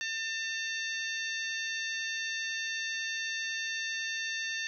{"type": "harmonic tone with a mistuned harmonic", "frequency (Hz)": 898, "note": "A5", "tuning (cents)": 35, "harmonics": [2, 3, 4, 5, 6, 7], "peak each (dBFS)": [-35, -39, -41, -43, -45, -46], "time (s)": [0.01, 4.67], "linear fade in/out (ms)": 0, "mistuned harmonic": 6, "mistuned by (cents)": 70, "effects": []}